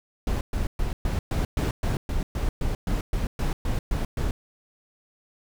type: noise bursts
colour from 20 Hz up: brown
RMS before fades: -25 dBFS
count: 16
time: 0.27-4.31 s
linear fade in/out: 2 ms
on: 140 ms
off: 120 ms
effects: none